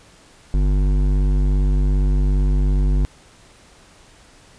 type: tone with hard clipping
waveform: triangle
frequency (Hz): 48.71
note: G1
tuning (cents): -10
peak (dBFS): -16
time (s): 0.54-3.05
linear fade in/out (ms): 0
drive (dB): 16
effects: pink hiss -49 dBFS RMS until 4.58 s + resampled to 22050 Hz